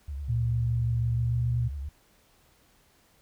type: tone with vibrato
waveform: sine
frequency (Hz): 70.4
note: C#2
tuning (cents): +27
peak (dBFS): -32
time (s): 0.08-1.89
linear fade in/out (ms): 5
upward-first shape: sine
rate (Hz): 9.7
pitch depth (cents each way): 93
type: tone with pitch glide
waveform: sine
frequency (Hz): 116.54 to 119.2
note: A#2 to A#2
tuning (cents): 0 to +39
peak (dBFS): -24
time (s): 0.28-1.69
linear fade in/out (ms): 20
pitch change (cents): +39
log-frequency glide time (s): 1.11-1.44
effects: pink hiss -63 dBFS RMS until 3.21 s